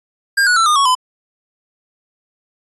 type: tone with pitch steps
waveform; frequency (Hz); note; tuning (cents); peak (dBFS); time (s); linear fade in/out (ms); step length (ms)
square; 1607 / 1465.1 / 1335.8 / 1217.9 / 1110.4 / 1012.3; G6 / F#6 / E6 / D#6 / C#6 / B5; +43 / -17 / +23 / -37 / +3 / +42; -11; 0.37-0.952; 10; 97
effects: resampled to 24000 Hz